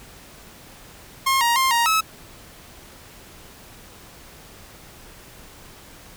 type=tone with pitch steps; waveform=sawtooth; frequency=1071 / 941 / 1057 / 937 / 1295 Hz; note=C6 / A#5 / C6 / A#5 / E6; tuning=+40 / +16 / +17 / +9 / -31 cents; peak=-13 dBFS; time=1.26-2.01 s; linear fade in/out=10 ms; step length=150 ms; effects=pink hiss -45 dBFS RMS until 6.16 s